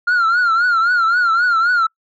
sine tone with vibrato, 1396.9 Hz, F6, in tune, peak -9 dBFS, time 0.07-1.87 s, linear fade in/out 10 ms, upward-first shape triangle, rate 3.8 Hz, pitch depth 120 cents each way, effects noise-tail reverb RT60 0.1 s tail -25 dB re dry + tanh soft clip ceiling -11 dBFS

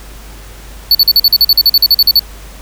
square tone bursts, 4461 Hz, C#8, 10 cents sharp, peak -4 dBFS, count 16, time 0.91-2.194 s, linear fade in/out 2 ms, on 39 ms, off 44 ms, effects added 50 Hz sine -31 dBFS peak until 2.61 s + pink hiss -36 dBFS RMS until 2.61 s

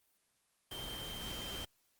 sine tone in noise, 3136 Hz, G7, in tune, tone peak -44 dBFS, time 0.71-1.65 s, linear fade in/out 5 ms, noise pink, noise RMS -45 dBFS, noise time 0.71-1.65 s, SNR -2 dB, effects white hiss -75 dBFS RMS until 1.99 s + Opus 24 kbps

